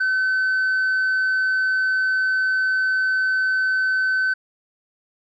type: tone with tanh clipping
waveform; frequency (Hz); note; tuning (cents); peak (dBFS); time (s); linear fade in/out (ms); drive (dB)
sine; 1524; G6; -49; -18; 0-4.34; 10; 1
effects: none